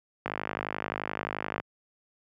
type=click train; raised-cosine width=0.5 ms; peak=-15 dBFS; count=70; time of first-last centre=0.26-1.6 s; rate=51.5 Hz; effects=high-pass 100 Hz 12 dB/octave